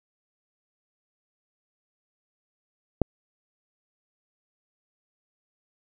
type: click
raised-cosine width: 2 ms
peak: -6 dBFS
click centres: 3.017 s
effects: none